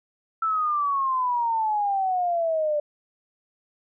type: exponential sweep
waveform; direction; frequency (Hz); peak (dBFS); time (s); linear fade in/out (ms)
sine; down; 1332 to 587; -21; 0.42-2.8; 5
effects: none